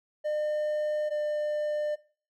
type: tone pair in turn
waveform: triangle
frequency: 604 / 599.5 Hz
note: D5 / D5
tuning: +48 / +36 cents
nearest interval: unison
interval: 12 cents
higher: first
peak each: -25 dBFS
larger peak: neither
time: 0.24-1.1 / 1.1-1.96 s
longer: neither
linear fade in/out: 20 ms
effects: noise-tail reverb RT60 0.4 s tail -17 dB re dry